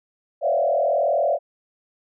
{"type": "tone with frequency modulation", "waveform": "sine", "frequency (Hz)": 622.3, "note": "D#5", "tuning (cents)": 0, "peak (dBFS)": -17, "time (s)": [0.41, 1.39], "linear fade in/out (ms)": 50, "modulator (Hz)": 40.9, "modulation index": 2, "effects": []}